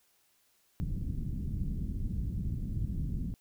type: low-pass noise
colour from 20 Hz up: pink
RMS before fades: -34 dBFS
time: 0.8-3.34 s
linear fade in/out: 0 ms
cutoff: 220 Hz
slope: 24 dB/octave
effects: white hiss -70 dBFS RMS until 3.4 s